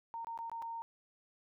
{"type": "tone with dropouts", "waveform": "sine", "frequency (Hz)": 920, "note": "A#5", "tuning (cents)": -23, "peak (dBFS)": -39, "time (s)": [0.14, 0.82], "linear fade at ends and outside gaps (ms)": 0, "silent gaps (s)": [[0.246, 0.27], [0.376, 0.389], [0.497, 0.516], [0.62, 0.624]], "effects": []}